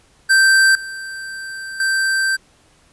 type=tone with level steps; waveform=square; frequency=1563 Hz; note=G6; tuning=6 cents flat; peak=-10 / -28 / -16 dBFS; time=0.29-2.37 s; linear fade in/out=20 ms; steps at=0.75 / 1.8 s; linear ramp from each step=2 ms; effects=pink hiss -54 dBFS RMS until 2.92 s + resampled to 24000 Hz